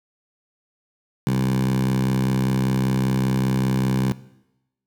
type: tone with high-pass filter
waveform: 10% pulse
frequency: 65.1 Hz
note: C2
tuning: 8 cents flat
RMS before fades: -21 dBFS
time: 1.27-4.12 s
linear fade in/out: 0 ms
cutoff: 150 Hz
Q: 9.3
effects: noise-tail reverb RT60 0.9 s tail -18 dB re dry